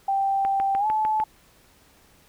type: tone with pitch glide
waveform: sine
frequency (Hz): 784 to 864.9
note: G5 to A5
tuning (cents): 0 to -30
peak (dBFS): -20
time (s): 0.08-1.24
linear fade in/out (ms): 5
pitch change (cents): +170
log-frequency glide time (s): 0.78-0.87
type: click train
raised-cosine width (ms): 0.5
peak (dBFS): -18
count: 6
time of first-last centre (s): 0.45-1.201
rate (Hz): 6.66
effects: pink hiss -57 dBFS RMS until 2.28 s